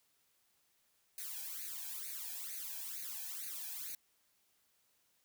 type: noise with flanger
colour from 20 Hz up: blue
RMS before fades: -44 dBFS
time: 1.18-3.95 s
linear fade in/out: 2 ms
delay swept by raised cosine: 0.46 to 1.25 ms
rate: 2.2 Hz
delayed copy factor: +0.95
effects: white hiss -75 dBFS RMS until 5.24 s